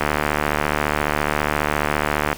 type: click train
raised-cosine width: 0.5 ms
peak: -3 dBFS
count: 174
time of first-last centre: 0.01-2.329 s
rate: 74.6 Hz
effects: pink hiss -37 dBFS RMS until 2.37 s